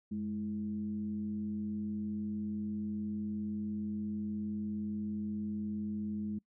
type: tone with frequency modulation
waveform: sine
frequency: 209.6 Hz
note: G#3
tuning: 16 cents sharp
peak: -34 dBFS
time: 0.11-6.39 s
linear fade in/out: 10 ms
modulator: 117 Hz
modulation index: 0.43
effects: noise-tail reverb RT60 0.1 s tail -23 dB re dry